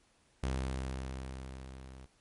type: tone with level ramp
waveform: sawtooth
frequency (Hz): 65.41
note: C2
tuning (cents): 0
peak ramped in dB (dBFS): -27 to -45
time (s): 0.43-2.06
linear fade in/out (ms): 5
effects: pink hiss -69 dBFS RMS until 2.2 s + MP3 48 kbps